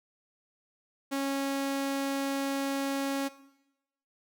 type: tone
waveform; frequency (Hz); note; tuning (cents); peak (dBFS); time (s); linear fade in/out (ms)
sawtooth; 275; C#4; -14; -25; 1.11-3.29; 20
effects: noise-tail reverb RT60 0.9 s tail -17 dB re dry